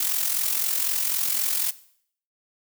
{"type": "noise with amplitude modulation", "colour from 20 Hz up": "blue", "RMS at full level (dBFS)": -22, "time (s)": [0, 1.71], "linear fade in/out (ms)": 5, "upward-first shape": "sine", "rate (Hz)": 43.9, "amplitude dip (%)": 60, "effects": ["noise-tail reverb RT60 0.6 s tail -17 dB re dry"]}